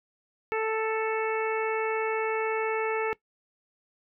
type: harmonic tone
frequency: 441 Hz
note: A4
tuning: 4 cents sharp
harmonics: 1 / 2 / 3 / 4 / 5 / 6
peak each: -27 / -33 / -35 / -38 / -35 / -40 dBFS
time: 0.52-3.13 s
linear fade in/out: 0 ms
effects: noise-tail reverb RT60 0.1 s tail -20 dB re dry